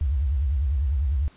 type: tone with vibrato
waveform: sine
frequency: 69.3 Hz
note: C#2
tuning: in tune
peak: -20 dBFS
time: 0.01-1.28 s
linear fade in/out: 0 ms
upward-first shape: sine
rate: 10 Hz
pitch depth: 220 cents each way
effects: pink hiss -55 dBFS RMS until 1.36 s + resampled to 8000 Hz